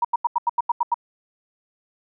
sine tone bursts, 950 Hz, A#5, 33 cents sharp, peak -16 dBFS, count 9, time 0.02-0.943 s, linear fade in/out 5 ms, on 27 ms, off 85 ms, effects none

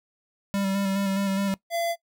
square tone with vibrato, 196 Hz, G3, in tune, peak -24 dBFS, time 0.54-1.54 s, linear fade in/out 0 ms, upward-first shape square, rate 4.8 Hz, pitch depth 22 cents each way
square tone, 679 Hz, F5, 49 cents flat, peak -25 dBFS, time 1.7-1.96 s, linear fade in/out 50 ms
effects noise-tail reverb RT60 0.1 s tail -20 dB re dry

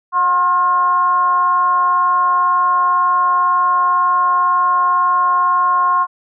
sine tone with frequency modulation, 1070 Hz, C6, 38 cents sharp, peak -11 dBFS, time 0.12-6.07 s, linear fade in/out 50 ms, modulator 342 Hz, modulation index 0.44, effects none

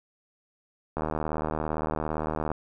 click train, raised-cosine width 1 ms, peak -15 dBFS, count 121, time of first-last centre 0.97-2.516 s, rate 77.6 Hz, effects none

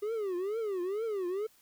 triangle tone with vibrato, 401.7 Hz, G4, 42 cents sharp, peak -29 dBFS, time 0.02-1.47 s, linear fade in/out 10 ms, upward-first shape triangle, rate 2.2 Hz, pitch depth 260 cents each way, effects white hiss -64 dBFS RMS until 1.61 s

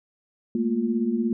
sine tone cluster, 215 / 231.8 / 352.2 Hz, A3 / A#3 / F4, -40 / -10 / +15 cents, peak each -28 / -23 / -29 dBFS, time 0.55-1.33 s, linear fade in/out 2 ms, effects none

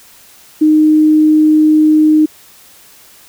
sine tone, 308.3 Hz, D#4, 16 cents flat, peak -5 dBFS, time 0.61-2.26 s, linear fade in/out 10 ms, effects white hiss -42 dBFS RMS until 3.28 s

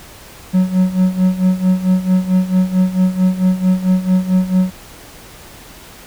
triangle tone with tremolo, 185 Hz, F#3, in tune, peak -6 dBFS, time 0.53-4.71 s, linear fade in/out 20 ms, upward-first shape sine, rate 4.5 Hz, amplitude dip 80%, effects pink hiss -38 dBFS RMS until 6.06 s

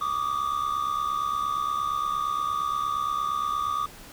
triangle tone pair together, 1154.4 / 1223 Hz, D6 / D#6, -30 / -30 cents, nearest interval minor second, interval 100 cents, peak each -26 dBFS, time 0.01-3.86 s, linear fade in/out 5 ms, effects pink hiss -46 dBFS RMS until 4.12 s

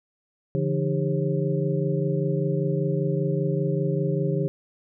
sine tone cluster, 144.4 / 169.5 / 306.9 / 399.2 / 539 Hz, D3 / E3 / D#4 / G4 / C#5, -29 / +49 / -24 / +32 / -49 cents, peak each -25 / -27 / -33 / -28 / -32 dBFS, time 0.55-4.48 s, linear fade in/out 0 ms, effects none

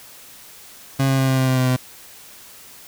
30% pulse tone with pitch steps, 135.4 / 134.23 / 133.07 / 131.93 / 130.79 / 129.66 / 128.54 / 127.43 Hz, C#3 / C3 / C3 / C3 / C3 / C3 / C3 / C3, -40 / +45 / +30 / +15 / 0 / -15 / -30 / -45 cents, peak -13 dBFS, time 0.99-1.766 s, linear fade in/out 10 ms, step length 97 ms, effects white hiss -43 dBFS RMS until 2.87 s

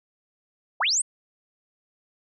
sine linear sweep, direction up, 498.3 to 8780 Hz, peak -20 dBFS, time 0.8-1.02 s, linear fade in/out 10 ms, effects none

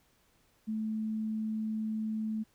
sine tone, 218 Hz, A3, 16 cents flat, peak -31 dBFS, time 0.67-2.44 s, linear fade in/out 20 ms, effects pink hiss -69 dBFS RMS until 2.54 s

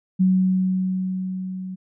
sine tone with level ramp, 186.4 Hz, F#3, 13 cents sharp, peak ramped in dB -13 to -29 dBFS, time 0.19-1.76 s, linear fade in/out 20 ms, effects none

